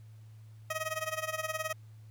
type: tone with tremolo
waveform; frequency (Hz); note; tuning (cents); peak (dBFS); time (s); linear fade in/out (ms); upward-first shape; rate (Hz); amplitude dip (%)
15% pulse; 631; D#5; +24; -24; 0.7-1.73; 5; sine; 19; 85
effects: added 109 Hz sine -49 dBFS peak until 2.1 s + pink hiss -69 dBFS RMS until 2.1 s